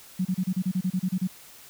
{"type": "tone bursts", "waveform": "sine", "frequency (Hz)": 185, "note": "F#3", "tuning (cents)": 0, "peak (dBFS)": -22, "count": 12, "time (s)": [0.19, 1.275], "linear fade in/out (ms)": 10, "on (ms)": 62, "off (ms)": 31, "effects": ["white hiss -49 dBFS RMS until 1.69 s"]}